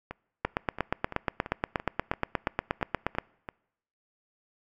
two click trains, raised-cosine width 0.5 ms, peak -10 / -21 dBFS, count 24 / 11, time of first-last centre 0.45-3.185 / 0.11-3.488 s, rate 8.41 / 2.96 Hz, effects noise-tail reverb RT60 0.8 s tail -25 dB re dry

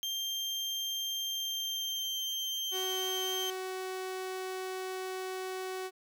35% pulse tone with pitch glide, 3175 to 3148 Hz, G7 to G7, +21 to +7 cents, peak -31 dBFS, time 0.03-3.5 s, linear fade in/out 0 ms, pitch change -14 cents, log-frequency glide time 1.24-2.19 s
sawtooth tone, 374.4 Hz, F#4, 20 cents sharp, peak -32 dBFS, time 2.71-5.91 s, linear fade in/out 50 ms
effects none

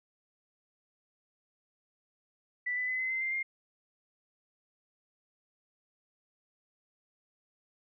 sine tone with pitch steps, 1975.5 / 1998.5 / 2022 / 2045 / 2069 / 2093 / 2117 Hz, B6 / B6 / B6 / C7 / C7 / C7 / C7, 0 / +20 / +40 / -40 / -20 / 0 / +20 cents, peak -30 dBFS, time 2.66-3.43 s, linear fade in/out 10 ms, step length 110 ms, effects none

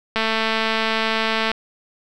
click train, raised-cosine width 0.3 ms, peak -5 dBFS, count 302, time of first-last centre 0.16-1.516 s, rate 222 Hz, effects none

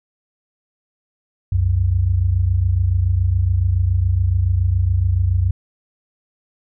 sine tone pair together, 65.9 / 93.01 Hz, C2 / F#2, +13 / +10 cents, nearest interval tritone, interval 597 cents, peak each -19 / -15 dBFS, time 1.52-5.51 s, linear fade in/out 5 ms, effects none

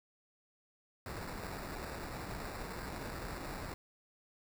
pink noise with sample-and-hold, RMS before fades -43 dBFS, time 1.06-3.74 s, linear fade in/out 2 ms, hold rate 3150 Hz, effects none

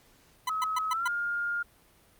40% pulse tone bursts, 1006 Hz, B5, 32 cents sharp, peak -26 dBFS, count 5, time 0.47-1.08 s, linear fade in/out 5 ms, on 26 ms, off 120 ms
sine tone with pitch glide, 1280 to 1412.1 Hz, D#6 to F6, +49 to +19 cents, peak -28 dBFS, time 0.49-1.63 s, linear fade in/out 10 ms, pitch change +170 cents, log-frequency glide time 0.9-1.07 s
effects pink hiss -61 dBFS RMS until 2.19 s + Opus 48 kbps

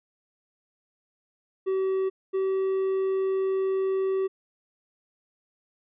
triangle tone pair in turn, 381.5 / 383.1 Hz, G4 / G4, -47 / -40 cents, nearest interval unison, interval 7 cents, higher second, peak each -21 dBFS, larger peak neither, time 1.66-2.1 / 2.33-4.28 s, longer second, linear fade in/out 20 ms, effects resampled to 8000 Hz

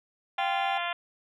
triangle tone, 784 Hz, G5, in tune, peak -26 dBFS, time 0.38-0.78 s, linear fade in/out 5 ms
harmonic tone, 346.6 Hz, F4, 13 cents flat, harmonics 2 / 3 / 4 / 5 / 6 / 7 / 8 / 9 / 10, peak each -34 / -36 / -37 / -38 / -39 / -39 / -40 / -41 / -41 dBFS, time 0.38-0.93 s, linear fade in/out 5 ms
effects none

